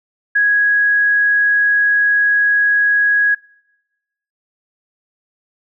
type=tone; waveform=sine; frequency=1661.2 Hz; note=G#6; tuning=in tune; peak=-10 dBFS; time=0.35-3.35 s; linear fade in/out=10 ms; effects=noise-tail reverb RT60 1.0 s tail -26 dB re dry